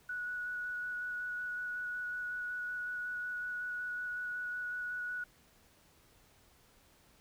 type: tone with vibrato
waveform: sine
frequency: 1468 Hz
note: F#6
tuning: 14 cents flat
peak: -36 dBFS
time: 0.09-5.24 s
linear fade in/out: 5 ms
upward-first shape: square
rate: 5.4 Hz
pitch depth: 8 cents each way
effects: pink hiss -65 dBFS RMS until 7.2 s